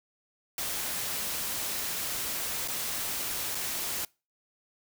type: noise with dropouts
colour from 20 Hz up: white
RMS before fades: -33 dBFS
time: 0.58-4.05 s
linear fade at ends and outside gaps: 2 ms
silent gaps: 2.677-2.683 / 3.548-3.552 s
effects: noise-tail reverb RT60 0.3 s tail -25 dB re dry